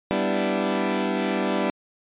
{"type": "chord", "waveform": "20% pulse", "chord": "E minor seventh", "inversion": "first", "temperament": "equal", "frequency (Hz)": [196, 246.9, 293.7, 329.6], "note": ["G3", "B3", "D4", "E4"], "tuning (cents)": [0, 0, 0, 0], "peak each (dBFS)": [-21, -23, -24, -24], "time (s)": [0.11, 1.7], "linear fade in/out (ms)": 0, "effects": ["resampled to 8000 Hz"]}